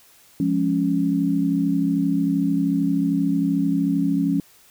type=chord; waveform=sine; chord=Db major; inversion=first; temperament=equal; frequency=174.61 / 207.7 / 277.2 Hz; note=F3 / Ab3 / Db4; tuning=0 / 0 / 0 cents; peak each=-23 / -25 / -20 dBFS; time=0.4-4.4 s; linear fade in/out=2 ms; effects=white hiss -53 dBFS RMS until 4.7 s